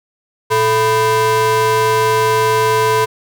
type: ring-modulated tone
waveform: square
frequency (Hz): 277.4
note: C#4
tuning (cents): +1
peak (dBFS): -9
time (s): 0.5-3.06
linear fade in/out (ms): 20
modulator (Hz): 715
effects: none